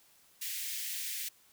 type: high-pass noise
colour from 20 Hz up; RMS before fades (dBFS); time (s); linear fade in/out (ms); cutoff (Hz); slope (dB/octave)
white; -38; 0.41-1.29; 10; 1800; 48
effects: white hiss -64 dBFS RMS until 1.52 s